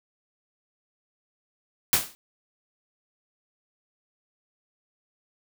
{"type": "noise with exponential decay", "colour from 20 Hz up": "white", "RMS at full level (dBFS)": -17, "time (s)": [1.93, 2.15], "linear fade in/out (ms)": 0, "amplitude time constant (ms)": 47, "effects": []}